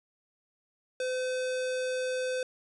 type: tone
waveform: square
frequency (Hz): 510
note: C5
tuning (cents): -44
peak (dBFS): -30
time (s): 1-2.43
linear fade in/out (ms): 2
effects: resampled to 22050 Hz